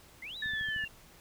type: exponential two-way sweep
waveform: sine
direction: up then down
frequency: 1975.5 to 3951 to 2735 Hz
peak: -40 dBFS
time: 0.22-0.88 s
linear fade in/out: 5 ms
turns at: 0.37 s
type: tone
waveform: sine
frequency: 1746 Hz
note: A6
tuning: 14 cents flat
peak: -32 dBFS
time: 0.42-0.85 s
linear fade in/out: 5 ms
type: click train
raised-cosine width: 5 ms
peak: -36 dBFS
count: 6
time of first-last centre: 0.46-0.839 s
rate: 13.2 Hz
effects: pink hiss -57 dBFS RMS until 1.2 s